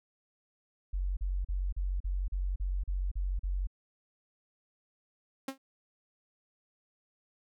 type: tone bursts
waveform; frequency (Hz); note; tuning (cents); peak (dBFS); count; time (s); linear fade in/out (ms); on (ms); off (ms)
sine; 46.25; F#1; 0; -29; 10; 0.93-3.672; 10; 240; 38
type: tone with exponential decay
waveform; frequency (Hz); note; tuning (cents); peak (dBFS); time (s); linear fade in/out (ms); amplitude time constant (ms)
sawtooth; 268.6; C4; +46; -27; 5.48-5.58; 5; 21
effects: none